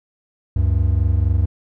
triangle tone pair together, 71.47 / 95.4 Hz, D2 / G2, -47 / -47 cents, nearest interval perfect fourth, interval 500 cents, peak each -15 dBFS, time 0.56-1.46 s, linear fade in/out 5 ms, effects none

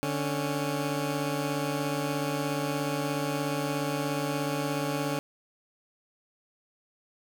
15% pulse tone pair together, 147.04 / 277.2 Hz, D3 / C#4, +2 / 0 cents, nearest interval major seventh, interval 1098 cents, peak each -24 / -25 dBFS, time 0.03-5.19 s, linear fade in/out 0 ms, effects none

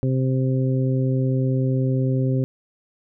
harmonic tone, 130.81 Hz, C3, in tune, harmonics 1 / 2 / 3 / 4, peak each -19 / -25 / -29 / -31 dBFS, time 0.03-2.44 s, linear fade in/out 0 ms, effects none

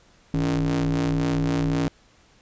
40% pulse ring-modulated tone, 61.74 Hz, B1, in tune, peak -17 dBFS, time 0.34-1.88 s, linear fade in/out 0 ms, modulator 218 Hz, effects pink hiss -57 dBFS RMS until 2.41 s + resampled to 16000 Hz

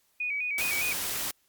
sine tone with vibrato, 2374 Hz, D7, 18 cents sharp, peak -28 dBFS, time 0.2-0.93 s, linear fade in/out 5 ms, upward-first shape square, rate 4.9 Hz, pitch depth 72 cents each way
white noise, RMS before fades -32 dBFS, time 0.58-1.31 s, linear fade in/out 2 ms
effects white hiss -69 dBFS RMS until 1.48 s + Opus 48 kbps

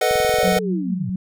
square chord, B dominant seventh, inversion third, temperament equal, 440 / 493.9 / 622.3 / 740 Hz, A4 / B4 / D#5 / F#5, 0 / 0 / 0 / 0 cents, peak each -24 / -22 / -22 / -22 dBFS, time 0.01-0.59 s, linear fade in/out 5 ms
click train, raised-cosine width 5 ms, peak -22 dBFS, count 11, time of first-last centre 0.11-0.571 s, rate 21.7 Hz
sine linear sweep, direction down, 587.3 to 98 Hz, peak -24 dBFS, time 0.39-1.1 s, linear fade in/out 5 ms
sine tone with tremolo, 185 Hz, F#3, in tune, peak -18 dBFS, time 0.44-1.16 s, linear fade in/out 5 ms, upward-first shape triangle, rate 4.4 Hz, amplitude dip 65%
effects none

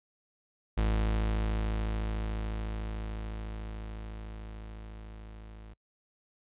40% pulse tone with level ramp, 53.8 Hz, A1, 38 cents flat, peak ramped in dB -24 to -45 dBFS, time 0.77-5.74 s, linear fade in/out 10 ms, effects noise-tail reverb RT60 0.1 s tail -26 dB re dry + resampled to 8000 Hz

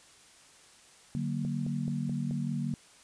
sine chord, D augmented, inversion none, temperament equal with one note detuned, 146.83 / 187.69 / 233.1 Hz, D3 / F#3 / A#3, 0 / +25 / 0 cents, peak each -33 / -36 / -34 dBFS, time 1.15-2.74 s, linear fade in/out 0 ms
click train, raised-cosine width 2 ms, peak -31 dBFS, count 5, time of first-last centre 1.45-2.31 s, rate 4.65 Hz
effects white hiss -57 dBFS RMS until 3.03 s + resampled to 22050 Hz

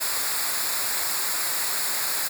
white noise with comb filter, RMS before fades -26 dBFS, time 0-2.29 s, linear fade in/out 20 ms, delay 0.33 ms, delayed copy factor -0.7, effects none

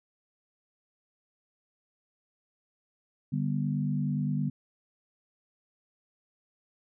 sine chord, G major, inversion second, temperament equal with one note detuned, 146.83 / 196 / 244.5 Hz, D3 / G3 / B3, 0 / 0 / -17 cents, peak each -29 / -32 / -33 dBFS, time 3.32-4.5 s, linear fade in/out 10 ms, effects none

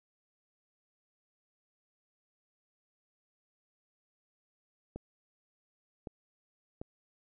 clicks, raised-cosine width 2 ms, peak -27 dBFS, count 3, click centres 4.96 / 6.072 / 6.815 s, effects none

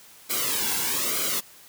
white noise with flanger, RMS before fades -26 dBFS, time 0.29-1.41 s, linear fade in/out 20 ms, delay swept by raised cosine 1.1 to 1.66 ms, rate 1.1 Hz, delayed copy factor -0.8, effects white hiss -50 dBFS RMS until 1.68 s + high-pass 60 Hz 12 dB/octave

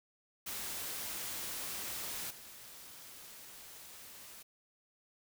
white noise with level steps, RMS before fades -41 / -52 dBFS, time 0.46-4.43 s, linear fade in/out 10 ms, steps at 2.3 s, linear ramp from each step 10 ms, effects none

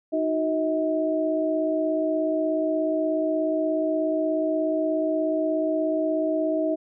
sine tone cluster, 311.1 / 367.8 / 639 Hz, D#4 / F#4 / D#5, 0 / -10 / +46 cents, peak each -25 / -31 / -24 dBFS, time 0.12-6.76 s, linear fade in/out 20 ms, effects none

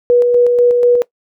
sine tone with tremolo, 485.6 Hz, B4, 29 cents flat, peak -6 dBFS, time 0.1-1.02 s, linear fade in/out 0 ms, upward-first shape square, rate 4.1 Hz, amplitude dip 30%, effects noise-tail reverb RT60 0.1 s tail -20 dB re dry

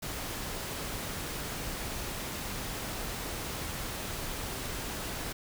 pink noise, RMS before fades -37 dBFS, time 0.02-5.33 s, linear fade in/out 10 ms, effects none

